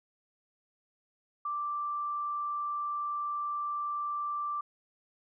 sine tone, 1174.7 Hz, D6, in tune, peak -31 dBFS, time 1.45-4.61 s, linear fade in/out 5 ms, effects none

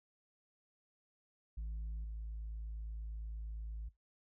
sine tone with level steps, 54.3 Hz, A1, 22 cents flat, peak -36 / -39 dBFS, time 1.57-3.89 s, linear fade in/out 10 ms, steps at 2.04 s, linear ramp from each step 2 ms, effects noise-tail reverb RT60 0.2 s tail -20 dB re dry + tanh soft clip ceiling -38 dBFS

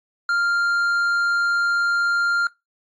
sine tone with tanh clipping, 1396 Hz, F6, 1 cent flat, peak -19 dBFS, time 0.29-2.47 s, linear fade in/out 2 ms, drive 7 dB, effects noise-tail reverb RT60 0.2 s tail -21 dB re dry + AAC 64 kbps

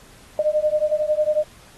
sine beating tone pair, 603 / 614 Hz, D5 / D#5, +46 / -23 cents, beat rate 11 Hz, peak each -20 dBFS, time 0.39-1.44 s, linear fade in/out 2 ms, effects pink hiss -49 dBFS RMS until 1.77 s + AAC 32 kbps

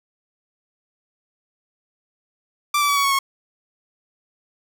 sawtooth tone with pitch steps, 1174.7 / 1157.9 / 1141.3 / 1124.9 / 1108.8 / 1092.9 Hz, D6 / D6 / D6 / C#6 / C#6 / C#6, 0 / -25 / -50 / +25 / 0 / -25 cents, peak -13 dBFS, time 2.74-3.19 s, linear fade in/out 5 ms, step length 75 ms, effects none

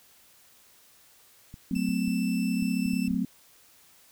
clicks, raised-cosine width 5 ms, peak -30 dBFS, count 11, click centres 1.541 / 1.712 / 1.764 / 1.89 / 2.08 / 2.625 / 2.861 / 2.934 / 3.082 / 3.112 / 3.145 s
sine chord, F# diminished, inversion none, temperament equal with one note detuned, 185 / 220 / 255.8 Hz, F#3 / A3 / C4, 0 / 0 / -39 cents, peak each -29 dBFS, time 1.71-3.25 s, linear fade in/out 5 ms
sawtooth tone, 2655 Hz, E7, 12 cents sharp, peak -35 dBFS, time 1.75-3.08 s, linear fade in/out 5 ms
effects white hiss -58 dBFS RMS until 4.11 s

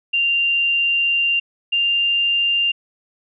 sine tone pair in turn, 2782 / 2793 Hz, F7 / F7, -7 / -1 cents, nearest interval unison, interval 6 cents, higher second, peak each -15 dBFS, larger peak neither, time 0.13-1.4 / 1.72-2.72 s, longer first, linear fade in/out 10 ms, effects none

